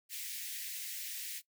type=high-pass noise; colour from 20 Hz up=white; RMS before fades=-42 dBFS; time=0.09-1.42 s; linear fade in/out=50 ms; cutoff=1800 Hz; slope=48 dB/octave; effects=noise-tail reverb RT60 0.1 s tail -18 dB re dry